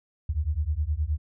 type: beating tone pair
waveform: sine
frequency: 71.3 / 80.9 Hz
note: C#2 / E2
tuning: +49 / -32 cents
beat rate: 9.6 Hz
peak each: -27 dBFS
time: 0.29-1.18 s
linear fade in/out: 5 ms
effects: none